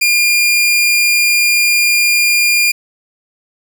sawtooth tone, 2409 Hz, D7, 43 cents sharp, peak -6 dBFS, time 0.01-2.72 s, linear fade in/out 10 ms, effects none

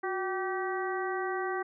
harmonic tone with a mistuned harmonic, 385.6 Hz, G4, 28 cents flat, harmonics 1 / 2 / 3 / 4 / 5, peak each -33 / -36 / -38 / -39 / -40 dBFS, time 0.03-1.63 s, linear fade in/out 10 ms, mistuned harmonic 1, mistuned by -86 cents, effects none

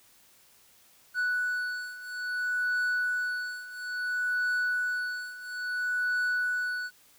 triangle beating tone pair, 1480 / 1480.59 Hz, F#6 / F#6, 0 / +1 cents, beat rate 0.59 Hz, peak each -31 / -28 dBFS, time 1.14-6.91 s, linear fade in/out 50 ms, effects white hiss -60 dBFS RMS until 7.18 s

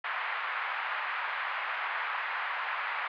pink band-pass noise, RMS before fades -34 dBFS, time 0.04-3.08 s, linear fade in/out 5 ms, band 940 to 2300 Hz, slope 24 dB/octave, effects resampled to 11025 Hz

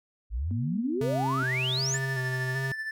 sine exponential sweep, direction up, 49.84 to 7902 Hz, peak -27 dBFS, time 0.3-1.99 s, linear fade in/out 50 ms
sine tone with pitch glide, 237.4 to 266.5 Hz, A#3 to C4, +32 to +32 cents, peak -32 dBFS, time 0.51-1.43 s, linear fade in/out 0 ms, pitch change +200 cents, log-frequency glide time 0.75-1.2 s
square tone with vibrato, 131.3 Hz, C3, 6 cents sharp, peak -30 dBFS, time 1.01-2.72 s, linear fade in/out 2 ms, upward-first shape square, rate 1.3 Hz, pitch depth 30 cents each way
triangle tone with tremolo, 1760 Hz, A6, in tune, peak -28 dBFS, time 1.94-2.91 s, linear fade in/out 2 ms, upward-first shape sine, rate 13 Hz, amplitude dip 50%
effects none

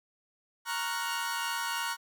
sawtooth chord, Gb major seventh, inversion first, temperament equal, 932.3 / 1108.7 / 1396.9 / 1480 Hz, Bb5 / Db6 / F6 / Gb6, 0 / 0 / 0 / 0 cents, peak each -31 / -35 / -35 / -33 dBFS, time 0.65-1.97 s, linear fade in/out 50 ms, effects none

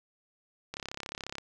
click train, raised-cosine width 0.2 ms, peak -20 dBFS, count 23, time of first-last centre 0.74-1.383 s, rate 34.2 Hz, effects none

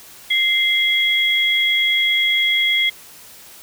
sine tone pair together, 2089 / 3316 Hz, C7 / G#7, -3 / -3 cents, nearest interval minor sixth, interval 800 cents, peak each -17 dBFS, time 0.3-2.9 s, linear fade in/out 10 ms, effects white hiss -42 dBFS RMS until 3.62 s

